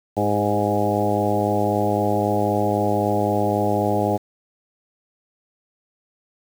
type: harmonic tone with a mistuned harmonic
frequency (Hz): 103.83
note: G#2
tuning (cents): 0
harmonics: 1 / 2 / 3 / 4 / 5 / 6 / 7 / 8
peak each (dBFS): -26 / -26 / -26 / -26 / -26 / -26 / -26 / -26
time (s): 0.16-4.18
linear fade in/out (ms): 20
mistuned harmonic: 4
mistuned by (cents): -26
effects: 7-bit